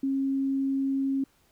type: tone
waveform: sine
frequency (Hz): 271.1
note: C#4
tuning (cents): -38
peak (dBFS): -24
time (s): 0.03-1.24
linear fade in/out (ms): 5
effects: pink hiss -65 dBFS RMS until 1.51 s